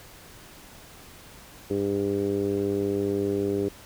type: tone with low-pass filter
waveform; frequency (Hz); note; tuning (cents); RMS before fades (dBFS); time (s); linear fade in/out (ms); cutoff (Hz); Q
10% pulse; 100; G2; +35; -26; 1.7-3.69; 10; 390; 4.1
effects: pink hiss -48 dBFS RMS until 3.85 s